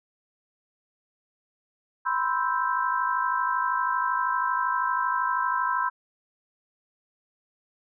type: chord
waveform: sine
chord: C major seventh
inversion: third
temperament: equal with one note detuned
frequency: 987.8 / 1040.5 / 1318.5 / 1568 Hz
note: B5 / C6 / E6 / G6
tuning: 0 / -10 / 0 / 0 cents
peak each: -27 / -28 / -30 / -30 dBFS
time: 2.05-5.9 s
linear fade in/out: 20 ms
effects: none